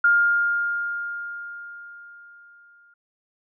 sine tone with exponential decay, 1409 Hz, F6, 15 cents sharp, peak -13 dBFS, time 0.04-2.94 s, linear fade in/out 5 ms, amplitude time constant 630 ms, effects none

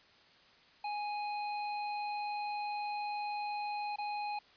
square tone with dropouts, 830.6 Hz, G#5, in tune, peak -36 dBFS, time 0.84-4.39 s, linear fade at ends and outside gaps 5 ms, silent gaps 3.96-3.984 s, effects white hiss -62 dBFS RMS until 4.56 s + resampled to 11025 Hz

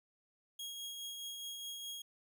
sawtooth tone with tremolo, 3284 Hz, G#7, 20 cents flat, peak -38 dBFS, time 0.59-2.02 s, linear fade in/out 5 ms, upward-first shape triangle, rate 4.8 Hz, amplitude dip 35%, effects none

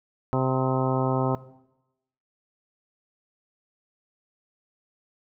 harmonic tone with a mistuned harmonic, 130.81 Hz, C3, in tune, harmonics 1 / 2 / 3 / 4 / 5 / 6 / 7 / 8 / 10, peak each -25 / -28 / -30 / -31 / -32 / -33 / -33 / -34 / -35 dBFS, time 0.33-1.35 s, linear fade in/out 0 ms, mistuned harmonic 10, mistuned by -46 cents, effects noise-tail reverb RT60 0.9 s tail -18 dB re dry

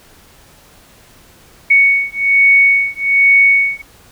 sine beating tone pair, 2224 / 2225.2 Hz, C#7 / C#7, +5 / +6 cents, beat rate 1.2 Hz, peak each -11 dBFS, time 1.7-3.82 s, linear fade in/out 10 ms, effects pink hiss -45 dBFS RMS until 4.11 s

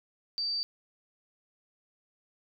sine tone, 4639 Hz, D8, 22 cents flat, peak -29 dBFS, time 0.38-0.63 s, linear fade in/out 0 ms, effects none

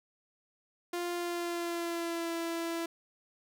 sawtooth tone with pitch glide, 349.2 to 334.2 Hz, F4 to E4, 0 to +24 cents, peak -29 dBFS, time 0.93-2.86 s, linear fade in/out 5 ms, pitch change -76 cents, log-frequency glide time 1.13-2.34 s, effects none

